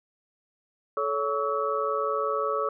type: tone cluster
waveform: sine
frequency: 434.6 / 560 / 1131 / 1300 Hz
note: A4 / C#5 / C#6 / E6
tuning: -21 / +18 / +34 / -24 cents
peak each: -30 dBFS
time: 0.97-2.69 s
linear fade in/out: 2 ms
effects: none